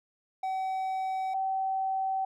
triangle / sine tone pair in turn, 760 / 767.1 Hz, F#5 / G5, +46 / -38 cents, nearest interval unison, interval 16 cents, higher second, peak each -27 dBFS, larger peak neither, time 0.43-1.34 / 1.34-2.25 s, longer neither, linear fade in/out 5 ms, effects none

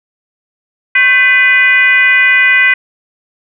sine tone with frequency modulation, 2005 Hz, B6, 26 cents sharp, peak -5 dBFS, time 0.95-2.74 s, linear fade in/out 5 ms, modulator 461 Hz, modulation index 1, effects none

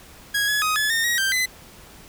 sawtooth tone with pitch steps, 1654 / 1692 / 1254 / 1715 / 1828 / 1896 / 1571 / 2022 Hz, G#6 / G#6 / D#6 / A6 / A#6 / A#6 / G6 / B6, -8 / +32 / +13 / -45 / -34 / +29 / +3 / +40 cents, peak -16 dBFS, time 0.34-1.46 s, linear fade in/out 10 ms, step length 140 ms, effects pink hiss -46 dBFS RMS until 2.08 s

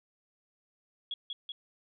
sine tone with echo, 3341 Hz, G#7, 10 cents sharp, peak -33 dBFS, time 1.11-1.14 s, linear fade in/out 2 ms, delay 190 ms, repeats 2, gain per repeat -2 dB, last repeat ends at 1.52 s, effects none

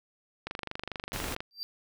click train, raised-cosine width 0.3 ms, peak -19 dBFS, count 24, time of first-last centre 0.47-1.405 s, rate 24.6 Hz
pink noise, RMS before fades -36 dBFS, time 1.13-1.35 s, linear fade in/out 5 ms
triangle tone with exponential growth, 4699 Hz, D8, in tune, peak -29 dBFS, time 1.51-1.63 s, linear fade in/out 0 ms, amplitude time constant 26 ms
effects none

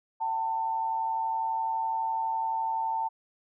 sine tone pair together, 763 / 894.9 Hz, G5 / A5, -47 / +29 cents, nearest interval minor third, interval 276 cents, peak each -36 / -27 dBFS, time 0.2-3.09 s, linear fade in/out 20 ms, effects none

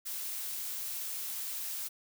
blue noise, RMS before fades -38 dBFS, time 0.05-1.89 s, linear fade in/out 20 ms, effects none

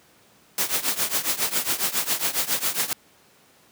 white noise with tremolo, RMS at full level -21 dBFS, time 0.58-2.93 s, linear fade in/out 2 ms, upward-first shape triangle, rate 7.3 Hz, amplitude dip 90%, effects pink hiss -56 dBFS RMS until 3.71 s + high-pass 150 Hz 12 dB/octave

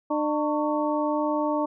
harmonic tone with a mistuned harmonic, 300.3 Hz, D4, 39 cents sharp, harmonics 1 / 2 / 3 / 4, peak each -26 / -27 / -29 / -32 dBFS, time 0.1-1.66 s, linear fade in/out 10 ms, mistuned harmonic 4, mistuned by -130 cents, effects none

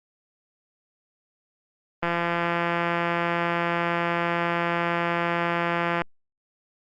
click train, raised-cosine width 0.5 ms, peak -10 dBFS, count 683, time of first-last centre 2.03-6.018 s, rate 171 Hz, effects Opus 32 kbps

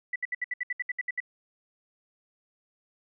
sine tone bursts, 1975.5 Hz, B6, in tune, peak -27 dBFS, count 12, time 0.13-1.203 s, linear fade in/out 5 ms, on 28 ms, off 67 ms, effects none

